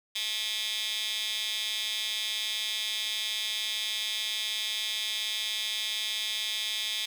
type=tone with high-pass filter; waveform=15% pulse; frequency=215.8 Hz; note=A3; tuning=33 cents flat; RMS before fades=-32 dBFS; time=0.15-7.06 s; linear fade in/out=10 ms; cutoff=3200 Hz; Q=3.8; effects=none